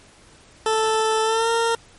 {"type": "tone with pitch glide", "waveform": "20% pulse", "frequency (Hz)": [440, 460.5], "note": ["A4", "A#4"], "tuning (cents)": [0, -21], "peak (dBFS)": -13, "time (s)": [0.66, 1.75], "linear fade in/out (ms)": 2, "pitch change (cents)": 79, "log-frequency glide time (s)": [1.23, 1.5], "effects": ["pink hiss -50 dBFS RMS until 1.98 s", "MP3 48 kbps"]}